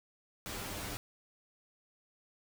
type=noise with comb filter; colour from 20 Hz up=pink; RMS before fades=-41 dBFS; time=0.46-0.97 s; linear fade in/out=0 ms; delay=10 ms; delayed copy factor=+0.6; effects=none